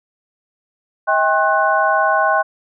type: tone cluster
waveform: sine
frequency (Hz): 638 / 795 / 1073 / 1488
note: D#5 / G5 / C6 / F#6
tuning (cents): +43 / +24 / +43 / +9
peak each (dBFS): -18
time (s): 1.07-2.43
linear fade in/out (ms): 20
effects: none